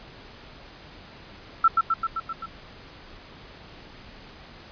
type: tone with echo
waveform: sine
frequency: 1335 Hz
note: E6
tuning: 22 cents sharp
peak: -13 dBFS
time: 1.64-1.68 s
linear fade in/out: 5 ms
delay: 130 ms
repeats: 6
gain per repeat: -3 dB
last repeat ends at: 2.46 s
effects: pink hiss -46 dBFS RMS until 4.71 s + resampled to 11025 Hz